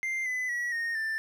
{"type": "tone with pitch steps", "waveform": "triangle", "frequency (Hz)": [2093, 2009, 1928.2, 1850.7, 1776.3], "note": ["C7", "B6", "B6", "A#6", "A6"], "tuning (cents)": [0, 29, -42, -13, 16], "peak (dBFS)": -27, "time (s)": [0.03, 1.18], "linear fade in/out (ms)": 0, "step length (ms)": 230, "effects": []}